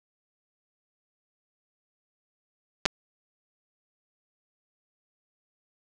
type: clicks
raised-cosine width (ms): 0.2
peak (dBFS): -5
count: 2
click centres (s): 2.855 / 2.86
effects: none